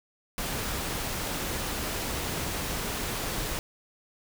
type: noise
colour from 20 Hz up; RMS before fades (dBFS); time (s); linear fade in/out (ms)
pink; -32; 0.38-3.59; 0
effects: none